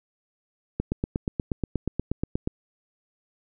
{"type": "click train", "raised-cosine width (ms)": 3, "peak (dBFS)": -12, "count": 15, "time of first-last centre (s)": [0.8, 2.475], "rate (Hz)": 8.36, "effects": []}